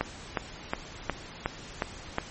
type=click train; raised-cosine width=0.5 ms; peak=-11 dBFS; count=7; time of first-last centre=0.01-2.184 s; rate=2.76 Hz; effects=pink hiss -44 dBFS RMS until 2.3 s + MP3 32 kbps